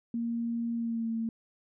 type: tone with pitch glide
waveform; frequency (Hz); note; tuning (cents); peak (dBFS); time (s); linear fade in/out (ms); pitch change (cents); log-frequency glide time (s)
sine; 233.1 to 226.6; A#3 to A#3; 0 to -49; -29; 0.14-1.29; 2; -49; 0.75-1.1
effects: none